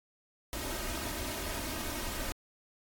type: noise with comb filter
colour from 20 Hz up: pink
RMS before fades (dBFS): -37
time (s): 0.53-2.32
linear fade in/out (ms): 0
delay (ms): 3.2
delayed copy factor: +0.65
effects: AAC 64 kbps